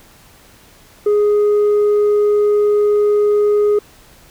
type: tone with tanh clipping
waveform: sine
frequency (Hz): 415.5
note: G#4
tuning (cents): +1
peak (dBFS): -11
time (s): 1.06-3.79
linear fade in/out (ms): 5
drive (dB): 2
effects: pink hiss -46 dBFS RMS until 4.3 s